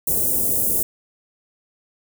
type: band-stop noise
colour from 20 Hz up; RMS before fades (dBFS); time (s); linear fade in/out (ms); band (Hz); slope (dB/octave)
white; -20; 0.07-0.83; 5; 560 to 9000; 24
effects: none